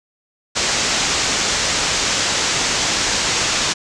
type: low-pass noise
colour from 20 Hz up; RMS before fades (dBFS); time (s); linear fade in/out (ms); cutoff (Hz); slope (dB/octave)
white; -19; 0.55-3.74; 20; 7400; 48
effects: none